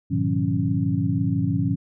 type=tone cluster; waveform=sine; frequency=102.4 / 120.3 / 154.4 / 180.5 / 274.9 Hz; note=G#2 / B2 / D#3 / F#3 / C#4; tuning=-24 / -45 / -13 / -43 / -14 cents; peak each=-26 dBFS; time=0.1-1.76 s; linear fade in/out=20 ms; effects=none